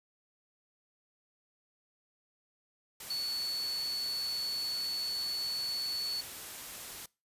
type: tone in noise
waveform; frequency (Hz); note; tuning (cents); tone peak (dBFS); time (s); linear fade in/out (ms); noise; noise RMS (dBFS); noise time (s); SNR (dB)
sine; 4435; C#8; 0; -32; 3.1-6.21; 5; white; -44; 3-7.06; +9
effects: noise-tail reverb RT60 0.3 s tail -24 dB re dry + resampled to 32000 Hz